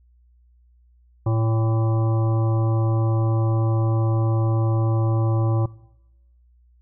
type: harmonic tone with a mistuned harmonic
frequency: 112.1 Hz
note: A2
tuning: 33 cents sharp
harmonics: 1 / 3 / 5 / 7 / 9 / 10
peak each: -18 / -28 / -32 / -35 / -37 / -38 dBFS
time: 1.26-5.66 s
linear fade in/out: 5 ms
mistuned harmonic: 10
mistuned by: +46 cents
effects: noise-tail reverb RT60 0.9 s tail -21 dB re dry + added 60 Hz sine -53 dBFS peak until 6.81 s